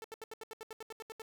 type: tone bursts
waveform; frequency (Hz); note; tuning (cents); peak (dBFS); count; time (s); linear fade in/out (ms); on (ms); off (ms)
sawtooth; 442.9; A4; +11; -39; 13; 0.02-1.219; 0; 23; 75
effects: none